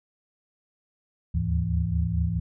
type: tone cluster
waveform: sine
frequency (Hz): 74.7 / 79.3 / 106.7 / 166.9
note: D2 / D#2 / G#2 / E3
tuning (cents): +30 / +33 / +47 / +22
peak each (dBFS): -28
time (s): 1.34-2.4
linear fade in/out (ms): 10
effects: none